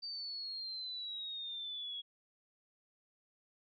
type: exponential sweep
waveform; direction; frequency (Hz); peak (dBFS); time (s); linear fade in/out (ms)
sine; down; 4645 to 3322; -40; 0.02-2.02; 20
effects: none